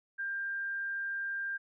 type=tone; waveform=sine; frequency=1593 Hz; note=G6; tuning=27 cents sharp; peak=-33 dBFS; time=0.18-1.58 s; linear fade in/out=20 ms; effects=none